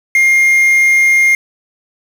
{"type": "tone with quantisation", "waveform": "triangle", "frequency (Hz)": 2123, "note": "C7", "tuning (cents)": 25, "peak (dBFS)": -5, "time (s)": [0.15, 1.35], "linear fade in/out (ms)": 2, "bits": 5, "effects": []}